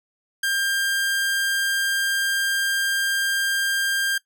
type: tone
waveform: sawtooth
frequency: 1597 Hz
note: G6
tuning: 32 cents sharp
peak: -17 dBFS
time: 0.43-4.18 s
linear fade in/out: 5 ms
effects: noise-tail reverb RT60 0.1 s tail -19 dB re dry